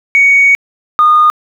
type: tone pair in turn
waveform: sine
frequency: 2236 / 1224.8 Hz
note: C#7 / D#6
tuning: +14 / -28 cents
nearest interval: minor seventh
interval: 1042 cents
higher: first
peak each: -3 dBFS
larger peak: neither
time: 0.15-0.55 / 0.99-1.3 s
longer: first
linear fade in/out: 0 ms
effects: tanh soft clip ceiling 0 dBFS + 7-bit